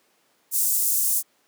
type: high-pass noise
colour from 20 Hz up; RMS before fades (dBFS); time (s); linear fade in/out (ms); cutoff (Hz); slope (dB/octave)
pink; -22; 0.51-1.23; 50; 7800; 24
effects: pink hiss -64 dBFS RMS until 1.47 s + high-pass 300 Hz 12 dB/octave